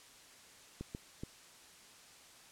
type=clicks; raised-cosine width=3 ms; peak=-28 dBFS; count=3; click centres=0.81 / 0.949 / 1.235 s; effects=white hiss -58 dBFS RMS until 2.51 s + low-pass 9000 Hz 12 dB/octave